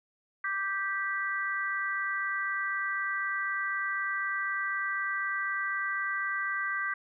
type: chord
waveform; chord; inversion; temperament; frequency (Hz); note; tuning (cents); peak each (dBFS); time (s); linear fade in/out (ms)
sine; G major; second; just; 1176 / 1568 / 1960; D6 / G6 / B6; +2 / 0 / -14; -35 / -32 / -34; 0.44-6.94; 5
effects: none